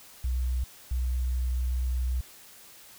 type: tone pair in turn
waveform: sine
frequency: 62.5 / 62.5 Hz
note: B1 / B1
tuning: +21 / +21 cents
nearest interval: unison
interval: 0 cents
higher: neither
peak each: -25 dBFS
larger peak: neither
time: 0.24-0.64 / 0.91-2.21 s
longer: second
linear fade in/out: 5 ms
effects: white hiss -51 dBFS RMS until 2.98 s